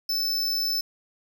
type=tone; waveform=square; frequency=5274 Hz; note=E8; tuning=in tune; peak=-24 dBFS; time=0.09-0.81 s; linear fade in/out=5 ms; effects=9-bit